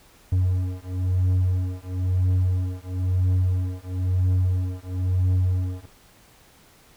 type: beating tone pair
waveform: triangle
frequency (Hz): 91.4 / 92.4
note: F#2 / F#2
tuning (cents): -21 / -2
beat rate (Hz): 1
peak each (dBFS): -21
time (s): 0.32-5.86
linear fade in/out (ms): 5
effects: pink hiss -54 dBFS RMS until 6.96 s